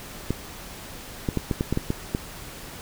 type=clicks; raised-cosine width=3 ms; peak=-10 dBFS; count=9; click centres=0.306 / 1.288 / 1.373 / 1.512 / 1.609 / 1.726 / 1.774 / 1.904 / 2.149 s; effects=pink hiss -40 dBFS RMS until 2.81 s